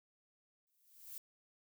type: noise with exponential growth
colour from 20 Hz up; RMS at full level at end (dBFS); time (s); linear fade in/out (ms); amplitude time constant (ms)
violet; -45; 0.67-1.18; 1; 110
effects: none